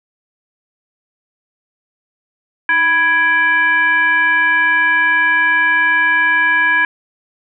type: tone with frequency modulation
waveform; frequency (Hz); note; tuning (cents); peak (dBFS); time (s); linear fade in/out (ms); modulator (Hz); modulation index
sine; 1661.2; G#6; 0; -10; 2.69-6.85; 2; 677; 0.77
effects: none